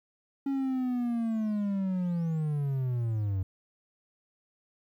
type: linear sweep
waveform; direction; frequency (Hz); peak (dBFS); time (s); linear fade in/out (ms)
triangle; down; 277.2 to 92.4; -25; 0.46-3.43; 5
effects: 11-bit